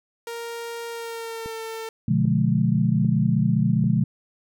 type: tone with pitch glide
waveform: sawtooth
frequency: 466.2 to 448.5 Hz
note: A#4 to A4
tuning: 0 to +33 cents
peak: -27 dBFS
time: 0.27-1.89 s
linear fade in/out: 2 ms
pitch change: -67 cents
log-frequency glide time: 0.89-1.6 s
type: click train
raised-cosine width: 3 ms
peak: -24 dBFS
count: 4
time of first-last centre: 1.46-3.841 s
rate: 1.26 Hz
type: chord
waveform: sine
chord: B diminished seventh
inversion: none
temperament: just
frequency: 123.47 / 148.16 / 177.8 / 213.4 Hz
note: B2 / D3 / F3 / Ab3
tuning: 0 / +16 / +31 / +47 cents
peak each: -23 dBFS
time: 2.08-4.04 s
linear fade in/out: 5 ms
effects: none